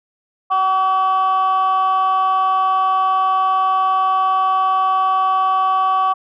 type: tone pair together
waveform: sine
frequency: 757.4 / 1140 Hz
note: F#5 / C#6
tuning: +40 / +48 cents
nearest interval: perfect fifth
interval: 708 cents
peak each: -16 / -13 dBFS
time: 0.5-6.14 s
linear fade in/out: 20 ms
effects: tanh soft clip ceiling -10 dBFS